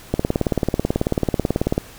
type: click train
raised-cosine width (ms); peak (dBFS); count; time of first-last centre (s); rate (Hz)
2; -4; 31; 0.14-1.779; 18.3
effects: pink hiss -42 dBFS RMS until 1.98 s